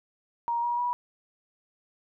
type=tone with pitch steps; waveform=sine; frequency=941 / 956.3 / 971.9 Hz; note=A#5 / A#5 / B5; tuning=+16 / +44 / -28 cents; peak=-25 dBFS; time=0.48-0.93 s; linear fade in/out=0 ms; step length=150 ms; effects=none